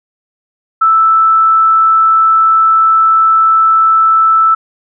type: tone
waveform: sine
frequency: 1318.5 Hz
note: E6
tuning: in tune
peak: -5 dBFS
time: 0.81-4.55 s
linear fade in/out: 10 ms
effects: none